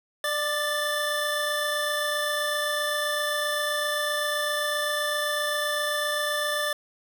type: tone pair together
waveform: 25% pulse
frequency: 594.9 / 1757 Hz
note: D5 / A6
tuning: +22 / -3 cents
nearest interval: octave + perfect fifth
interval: 1875 cents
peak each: -24 dBFS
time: 0.24-6.73 s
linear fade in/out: 2 ms
effects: none